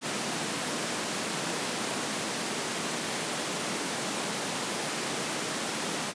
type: high-pass noise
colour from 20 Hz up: pink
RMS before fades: -32 dBFS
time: 0.01-6.14 s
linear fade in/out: 50 ms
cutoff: 170 Hz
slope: 24 dB/octave
effects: resampled to 22050 Hz